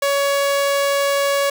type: tone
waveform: sawtooth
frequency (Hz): 561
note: C#5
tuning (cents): +21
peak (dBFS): -12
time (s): 0.02-1.5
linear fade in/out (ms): 5
effects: none